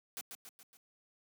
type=noise with echo; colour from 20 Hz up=white; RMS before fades=-42 dBFS; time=0.17-0.21 s; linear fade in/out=0 ms; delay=140 ms; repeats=4; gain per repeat=-5 dB; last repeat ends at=0.77 s; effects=high-pass 200 Hz 12 dB/octave